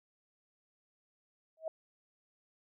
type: tone with exponential growth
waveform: sine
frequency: 641 Hz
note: E5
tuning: 49 cents flat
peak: -30 dBFS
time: 1.57-1.68 s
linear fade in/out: 2 ms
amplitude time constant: 22 ms
effects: none